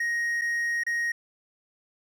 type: tone with dropouts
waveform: triangle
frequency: 1875 Hz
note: A#6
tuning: 10 cents sharp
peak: -23 dBFS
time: 0-1.12 s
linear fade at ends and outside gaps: 5 ms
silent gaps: 0.413-0.417 / 0.836-0.865 s
effects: none